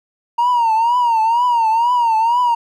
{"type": "tone with vibrato", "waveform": "triangle", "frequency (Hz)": 932.3, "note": "A#5", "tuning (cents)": 0, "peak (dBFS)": -9, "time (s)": [0.38, 2.55], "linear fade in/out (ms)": 10, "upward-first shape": "triangle", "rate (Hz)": 2.1, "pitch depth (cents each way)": 120, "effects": ["tanh soft clip ceiling -7 dBFS"]}